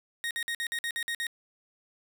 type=tone bursts; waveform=30% pulse; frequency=1864.7 Hz; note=A#6; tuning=in tune; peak=-27 dBFS; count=9; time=0.24-1.268 s; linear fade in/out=0 ms; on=68 ms; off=52 ms; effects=none